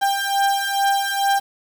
35% pulse beating tone pair, 792 / 794.3 Hz, G5 / G5, +18 / +23 cents, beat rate 2.3 Hz, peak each -19 dBFS, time 0.01-1.4 s, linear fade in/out 20 ms, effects 7-bit

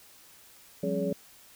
sine tone cluster, 177 / 197.2 / 272.2 / 420.8 / 567 Hz, F3 / G3 / C#4 / G#4 / C#5, +23 / +11 / -31 / +23 / +39 cents, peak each -33 / -34 / -35 / -33 / -32 dBFS, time 0.83-1.13 s, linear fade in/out 5 ms, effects white hiss -55 dBFS RMS until 1.55 s

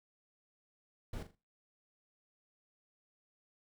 brown noise with echo, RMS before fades -41 dBFS, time 1.13-1.23 s, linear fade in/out 5 ms, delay 41 ms, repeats 3, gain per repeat -10 dB, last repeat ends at 1.353 s, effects noise-tail reverb RT60 0.3 s tail -20 dB re dry

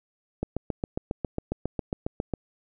click train, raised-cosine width 2 ms, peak -14 dBFS, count 15, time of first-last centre 0.43-2.337 s, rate 7.34 Hz, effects none

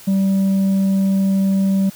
triangle tone with tanh clipping, 193.8 Hz, G3, 20 cents flat, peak -14 dBFS, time 0.07-1.9 s, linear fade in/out 10 ms, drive 8 dB, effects white hiss -41 dBFS RMS until 1.95 s

